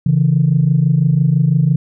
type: tone pair together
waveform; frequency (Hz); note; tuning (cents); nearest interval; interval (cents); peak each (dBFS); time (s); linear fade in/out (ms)
sine; 137.3 / 163.28; C#3 / E3; -16 / -16; minor third; 300; -12; 0.06-1.76; 5
effects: tanh soft clip ceiling -3 dBFS